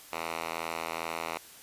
5% pulse tone with band-pass filter, 82.41 Hz, E2, in tune, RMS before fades -36 dBFS, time 0.12-1.38 s, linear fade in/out 10 ms, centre 1800 Hz, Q 0.76, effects white hiss -51 dBFS RMS until 1.62 s + resampled to 32000 Hz

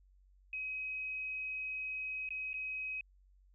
sine tone with dropouts, 2535 Hz, D#7, 32 cents sharp, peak -37 dBFS, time 0.53-3.01 s, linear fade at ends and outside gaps 2 ms, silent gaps 2.29-2.305 / 2.532-2.54 s, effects added 47 Hz sine -62 dBFS peak until 3.54 s

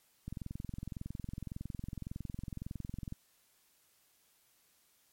click train, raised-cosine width 5 ms, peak -28 dBFS, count 63, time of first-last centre 0.28-3.124 s, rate 21.8 Hz, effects white hiss -70 dBFS RMS until 5.12 s + MP3 64 kbps

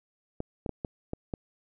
clicks, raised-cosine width 2 ms, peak -19 dBFS, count 6, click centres 0.404 / 0.662 / 0.693 / 0.848 / 1.134 / 1.338 s, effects none

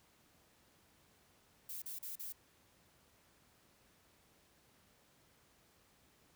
violet noise bursts, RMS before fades -45 dBFS, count 4, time 1.69-2.324 s, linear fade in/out 5 ms, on 130 ms, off 38 ms, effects pink hiss -69 dBFS RMS until 6.35 s + high-pass 60 Hz 12 dB/octave

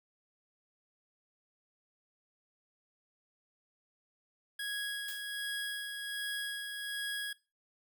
25% pulse tone with tremolo, 1658 Hz, G#6, 3 cents flat, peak -31 dBFS, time 4.59-7.33 s, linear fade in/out 5 ms, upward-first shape sine, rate 1.3 Hz, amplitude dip 40%
blue noise with exponential decay, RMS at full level -41 dBFS, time 5.08-5.34 s, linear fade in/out 5 ms, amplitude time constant 56 ms
effects noise-tail reverb RT60 0.3 s tail -21 dB re dry

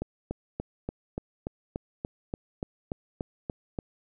click train, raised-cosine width 2 ms, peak -18 dBFS, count 14, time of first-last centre 0.02-3.788 s, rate 3.45 Hz, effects none

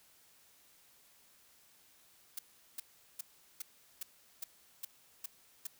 blue noise bursts, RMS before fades -40 dBFS, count 9, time 2.37-5.67 s, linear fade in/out 5 ms, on 20 ms, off 390 ms, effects white hiss -65 dBFS RMS until 5.79 s

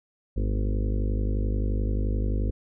harmonic tone with a mistuned harmonic, 51.5 Hz, G#1, 14 cents flat, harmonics 1 / 2 / 4 / 5 / 6 / 7 / 8 / 9 / 10, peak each -24 / -30 / -36 / -38 / -40 / -41 / -42 / -43 / -44 dBFS, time 0.36-2.51 s, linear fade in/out 10 ms, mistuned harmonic 4, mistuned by +57 cents, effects none

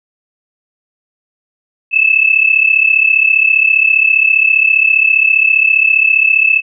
sine tone pair together, 2601 / 2636 Hz, E7 / E7, -24 / -1 cents, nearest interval unison, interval 23 cents, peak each -10 dBFS, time 1.91-6.62 s, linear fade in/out 50 ms, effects none

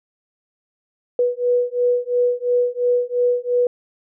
sine beating tone pair, 488.2 / 491.1 Hz, B4 / B4, -20 / -10 cents, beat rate 2.9 Hz, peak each -19 dBFS, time 1.19-3.67 s, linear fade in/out 2 ms, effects none

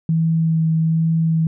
sine tone with vibrato, 161.9 Hz, E3, 31 cents flat, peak -14 dBFS, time 0.09-1.47 s, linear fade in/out 2 ms, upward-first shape sine, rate 1.2 Hz, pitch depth 12 cents each way, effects none

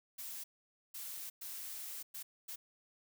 blue noise bursts at uneven times, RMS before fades -45 dBFS, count 5, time 0.18-0.44 / 0.94-1.3 / 1.41-2.03 / 2.14-2.23 / 2.48-2.56 s, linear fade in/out 10 ms, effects none

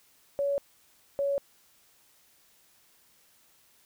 sine tone pair in turn, 563 / 560.4 Hz, C#5 / C#5, +27 / +19 cents, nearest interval unison, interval 8 cents, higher first, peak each -25 dBFS, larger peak neither, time 0.39-0.58 / 1.19-1.38 s, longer neither, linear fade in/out 0 ms, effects white hiss -63 dBFS RMS until 3.85 s

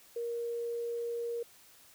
sine tone, 470.2 Hz, A#4, 15 cents sharp, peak -33 dBFS, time 0.16-1.43 s, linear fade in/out 5 ms, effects white hiss -59 dBFS RMS until 1.94 s

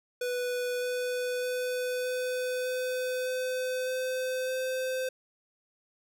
square tone with pitch steps, 493.9 / 497 / 500.2 / 503.4 / 506.6 / 509.8 / 513.1 / 516.4 Hz, B4 / B4 / B4 / B4 / B4 / C5 / C5 / C5, 0 / +11 / +22 / +33 / +44 / -45 / -34 / -23 cents, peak -30 dBFS, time 0.21-5.09 s, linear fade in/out 5 ms, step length 610 ms, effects none

